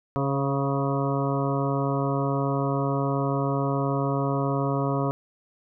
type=harmonic tone with a mistuned harmonic; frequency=138.59 Hz; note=C#3; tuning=in tune; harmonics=1 / 2 / 3 / 4 / 5 / 7 / 8 / 9; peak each=-26 / -29 / -31 / -32 / -33 / -34 / -35 / -36 dBFS; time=0.16-5.11 s; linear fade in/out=0 ms; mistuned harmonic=4; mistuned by=-22 cents; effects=none